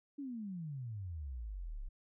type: exponential sweep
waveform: sine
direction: down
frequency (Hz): 293.7 to 30.87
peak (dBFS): -40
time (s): 0.18-1.89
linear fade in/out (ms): 10
effects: none